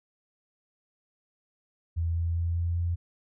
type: tone with pitch steps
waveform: sine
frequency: 83.5 / 84.13 / 84.76 / 85.4 / 86.05 Hz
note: E2 / E2 / E2 / F2 / F2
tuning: +23 / +36 / +49 / -38 / -25 cents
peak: -25 dBFS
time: 1.96-2.96 s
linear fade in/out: 20 ms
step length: 200 ms
effects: none